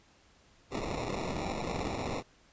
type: noise with sample-and-hold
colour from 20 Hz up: violet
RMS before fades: -35 dBFS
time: 0.7-2.23 s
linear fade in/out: 50 ms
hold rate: 1575 Hz
effects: pink hiss -63 dBFS RMS until 2.52 s + resampled to 16000 Hz